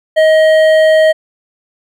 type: tone with hard clipping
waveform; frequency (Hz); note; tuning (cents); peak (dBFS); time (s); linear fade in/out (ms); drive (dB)
triangle; 630; D#5; +21; -7; 0.16-1.13; 20; 13
effects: none